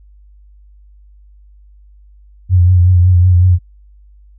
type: tone with vibrato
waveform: sine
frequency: 90 Hz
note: F#2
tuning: 47 cents flat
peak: -5 dBFS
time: 2.49-3.59 s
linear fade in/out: 50 ms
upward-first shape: triangle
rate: 5.4 Hz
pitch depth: 56 cents each way
effects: added 50 Hz sine -40 dBFS peak until 4.38 s

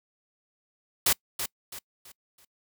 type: noise with echo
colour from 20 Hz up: white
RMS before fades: -22 dBFS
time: 1.06-1.13 s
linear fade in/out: 5 ms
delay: 330 ms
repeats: 4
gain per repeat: -9 dB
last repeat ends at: 2.45 s
effects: noise-tail reverb RT60 0.1 s tail -25 dB re dry

